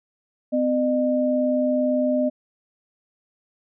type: tone pair together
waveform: sine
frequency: 255.2 / 607 Hz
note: C4 / D#5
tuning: -43 / -43 cents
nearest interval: octave + minor third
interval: 1500 cents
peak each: -21 dBFS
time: 0.52-2.3 s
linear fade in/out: 20 ms
effects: none